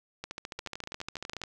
two click trains, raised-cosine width 0.2 ms, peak -20 / -21 dBFS, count 18 / 11, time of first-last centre 0.24-1.437 / 0.59-1.416 s, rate 14.2 / 12.1 Hz, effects none

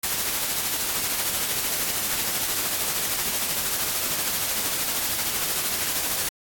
white noise with tremolo, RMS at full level -24 dBFS, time 0.03-6.29 s, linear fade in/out 5 ms, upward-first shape triangle, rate 13 Hz, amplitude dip 35%, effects AAC 64 kbps

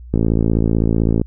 click train, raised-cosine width 3 ms, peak -3 dBFS, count 61, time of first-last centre 0.14-1.215 s, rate 55.8 Hz, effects added 60 Hz sine -33 dBFS peak until 1.26 s

